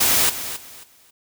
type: noise with echo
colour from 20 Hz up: white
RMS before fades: -17 dBFS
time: 0-0.3 s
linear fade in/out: 10 ms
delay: 270 ms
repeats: 3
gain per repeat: -12 dB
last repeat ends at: 1.11 s
effects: none